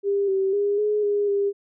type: tone with pitch steps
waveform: sine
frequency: 400.2 / 385.5 / 406.4 / 420.3 / 409.7 / 401.5 Hz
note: G4 / G4 / G#4 / G#4 / G#4 / G4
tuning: +36 / -29 / -38 / +21 / -24 / +41 cents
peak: -19 dBFS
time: 0.03-1.53 s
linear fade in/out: 50 ms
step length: 250 ms
effects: none